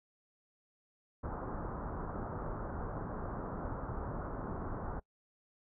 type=low-pass noise; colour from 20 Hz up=pink; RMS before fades=-40 dBFS; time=1.23-5 s; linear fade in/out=10 ms; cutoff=1400 Hz; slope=48 dB/octave; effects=noise-tail reverb RT60 0.1 s tail -24 dB re dry